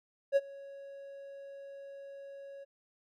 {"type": "tone with ADSR envelope", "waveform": "triangle", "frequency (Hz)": 554.4, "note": "C#5", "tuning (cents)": 0, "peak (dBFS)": -19, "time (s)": [0.32, 2.65], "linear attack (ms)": 43, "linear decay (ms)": 36, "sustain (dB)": -24, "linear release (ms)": 21, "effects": []}